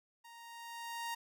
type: tone with level ramp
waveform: sawtooth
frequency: 932.3 Hz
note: A#5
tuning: in tune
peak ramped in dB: -50 to -33 dBFS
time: 0.24-1.15 s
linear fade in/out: 10 ms
effects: none